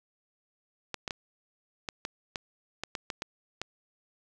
clicks, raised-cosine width 0.2 ms, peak -16 dBFS, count 11, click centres 0.943 / 1.078 / 1.108 / 1.888 / 2.051 / 2.358 / 2.836 / 2.952 / 3.102 / 3.221 / 3.616 s, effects none

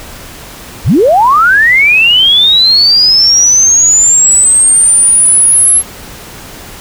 sine linear sweep, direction up, 36.51 to 11160 Hz, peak -3 dBFS, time 0.84-5.83 s, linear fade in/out 50 ms, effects pink hiss -29 dBFS RMS until 6.8 s

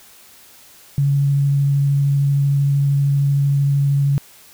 sine tone with vibrato, 140.5 Hz, C#3, 24 cents sharp, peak -13 dBFS, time 0.98-4.18 s, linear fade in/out 0 ms, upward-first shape sine, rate 13 Hz, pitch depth 9 cents each way, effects white hiss -46 dBFS RMS until 4.53 s

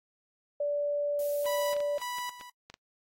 sine tone, 581 Hz, D5, 19 cents flat, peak -27 dBFS, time 0.6-1.98 s, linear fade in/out 5 ms
violet noise, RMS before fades -42 dBFS, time 1.19-1.73 s, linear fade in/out 2 ms
clicks, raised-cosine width 0.2 ms, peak -28 dBFS, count 9, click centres 1.457 / 1.73 / 1.766 / 1.804 / 1.983 / 2.185 / 2.411 / 2.7 / 2.741 s
sawtooth tone with tremolo, 984 Hz, B5, 7 cents flat, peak -30 dBFS, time 1.46-2.5 s, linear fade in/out 5 ms, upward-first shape square, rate 1.8 Hz, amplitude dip 75%
effects noise-tail reverb RT60 0.1 s tail -26 dB re dry + AAC 48 kbps

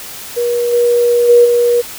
sine tone with level steps, 479.2 Hz, A#4, 48 cents sharp, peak -12 / -8 / -3 / -8 dBFS, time 0.36-1.82 s, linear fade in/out 20 ms, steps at 0.72 / 1.28 / 1.44 s, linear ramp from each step 20 ms, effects white hiss -29 dBFS RMS until 1.98 s

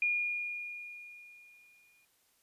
sine tone with exponential decay, 2430 Hz, D#7, 42 cents flat, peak -26 dBFS, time 0.02-2.05 s, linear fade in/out 2 ms, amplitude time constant 440 ms, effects white hiss -71 dBFS RMS until 2.42 s + resampled to 32000 Hz

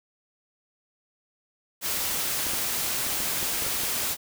white noise, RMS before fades -28 dBFS, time 1.81-4.17 s, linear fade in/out 50 ms
clicks, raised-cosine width 2 ms, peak -25 dBFS, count 8, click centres 2.468 / 2.535 / 3.067 / 3.204 / 3.429 / 3.623 / 3.665 / 3.835 s
effects none

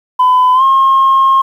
sine tone with pitch glide, 1007 to 1073.1 Hz, B5 to C6, +33 to +43 cents, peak -4 dBFS, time 0.19-1.42 s, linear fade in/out 10 ms, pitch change +110 cents, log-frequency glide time 0.54-0.63 s, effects tanh soft clip ceiling -3 dBFS + 7-bit

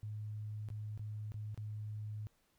sine tone with dropouts, 106.3 Hz, G#2, 41 cents sharp, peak -40 dBFS, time 0.03-2.27 s, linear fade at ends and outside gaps 0 ms, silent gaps 0.687-0.702 / 0.976-0.994 / 1.32-1.342 / 1.545-1.576 s, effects pink hiss -75 dBFS RMS until 2.58 s

